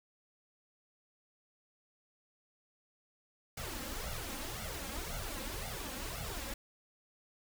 pink noise with flanger, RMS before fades -41 dBFS, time 3.57-6.54 s, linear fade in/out 5 ms, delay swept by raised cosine 1.4 to 3.8 ms, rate 1.9 Hz, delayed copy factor +0.9, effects none

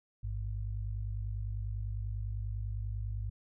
sine tone pair together, 53.78 / 103.83 Hz, A1 / G#2, -39 / 0 cents, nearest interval major seventh, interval 1139 cents, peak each -36 / -37 dBFS, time 0.23-3.3 s, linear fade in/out 10 ms, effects none

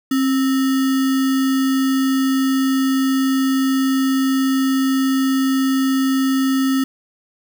sine tone with sample-and-hold, 266.6 Hz, C4, 33 cents sharp, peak -14 dBFS, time 0.11-6.84 s, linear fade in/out 5 ms, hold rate 1575 Hz, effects none

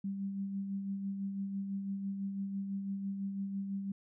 sine tone with tremolo, 196.6 Hz, G3, 5 cents sharp, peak -33 dBFS, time 0.04-3.92 s, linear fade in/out 5 ms, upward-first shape sine, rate 6 Hz, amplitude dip 40%, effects none

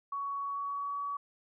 sine tone with pitch glide, 1120 to 1135 Hz, C#6 to C#6, +18 to +41 cents, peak -33 dBFS, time 0.12-1.17 s, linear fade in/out 5 ms, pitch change +23 cents, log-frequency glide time 0.4-1 s, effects none

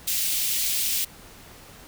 white high-pass noise, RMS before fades -25 dBFS, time 0.07-1.05 s, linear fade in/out 10 ms, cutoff 2400 Hz, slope 24 dB/octave, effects pink hiss -47 dBFS RMS until 1.87 s

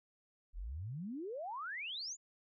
sine exponential sweep, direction up, 36.86 to 7240 Hz, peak -40 dBFS, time 0.53-2.17 s, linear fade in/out 50 ms, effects none

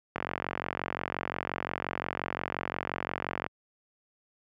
click train, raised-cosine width 0.5 ms, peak -15 dBFS, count 152, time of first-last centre 0.16-3.464 s, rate 45.7 Hz, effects high-pass 80 Hz 12 dB/octave

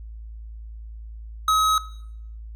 sine tone with tanh clipping, 1275 Hz, D#6, 42 cents sharp, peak -18 dBFS, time 1.48-1.78 s, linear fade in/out 2 ms, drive 17 dB, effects noise-tail reverb RT60 0.7 s tail -18 dB re dry + added 55 Hz sine -35 dBFS peak until 2.55 s

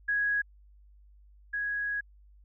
sine tone pair in turn, 1661.2 / 1661.2 Hz, G#6 / G#6, 0 / 0 cents, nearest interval unison, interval 0 cents, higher neither, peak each -25 / -29 dBFS, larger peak first, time 0.08-0.42 / 1.53-2.01 s, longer second, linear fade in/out 10 ms, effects added 50 Hz sine -54 dBFS peak until 2.44 s

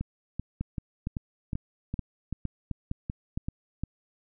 two click trains, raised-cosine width 5 ms, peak -18 / -19 dBFS, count 8 / 10, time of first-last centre 0.61-3.836 / 0.01-3.485 s, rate 2.17 / 2.59 Hz, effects none

